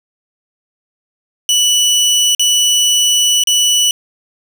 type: tone with dropouts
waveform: 25% pulse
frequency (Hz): 2960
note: F#7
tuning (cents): 0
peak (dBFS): -6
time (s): 1.49-3.91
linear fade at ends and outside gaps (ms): 1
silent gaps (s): 2.349-2.395 / 3.437-3.472
effects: none